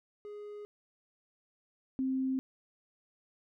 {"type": "tone pair in turn", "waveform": ["triangle", "sine"], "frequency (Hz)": [415.3, 262.8], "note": ["G#4", "C4"], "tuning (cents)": [0, 8], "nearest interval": "minor sixth", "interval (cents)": 792, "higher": "first", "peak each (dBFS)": [-40, -29], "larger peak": "second", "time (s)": [[0.25, 0.65], [1.99, 2.39]], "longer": "neither", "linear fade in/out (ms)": 0, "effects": []}